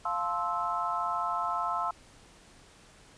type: chord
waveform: sine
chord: F major seventh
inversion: none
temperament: just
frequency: 698.5 / 873.1 / 1047.7 / 1309.6 Hz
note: F5 / A5 / C6 / E6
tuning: 0 / -14 / +2 / -12 cents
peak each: -35 / -36 / -33 / -32 dBFS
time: 0.05-1.91 s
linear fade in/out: 5 ms
effects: pink hiss -56 dBFS RMS until 3.17 s + resampled to 22050 Hz